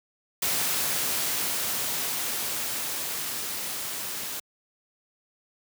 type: noise with level ramp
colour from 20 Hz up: white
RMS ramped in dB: -26 to -34 dBFS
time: 0.42-4.4 s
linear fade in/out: 5 ms
effects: high-pass 100 Hz 12 dB/octave